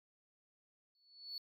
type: tone with exponential growth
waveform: sine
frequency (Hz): 4430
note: C#8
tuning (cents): -2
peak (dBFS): -37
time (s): 0.95-1.38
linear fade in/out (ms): 1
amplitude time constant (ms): 93
effects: tanh soft clip ceiling -39 dBFS + MP3 96 kbps